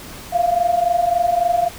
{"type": "tone pair together", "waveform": "sine", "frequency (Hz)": [679.4, 703], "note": ["F5", "F5"], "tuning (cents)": [-48, 11], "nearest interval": "minor second", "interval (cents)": 59, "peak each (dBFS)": [-19, -16], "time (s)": [0.32, 1.69], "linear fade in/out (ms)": 20, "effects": ["pink hiss -36 dBFS RMS until 1.78 s"]}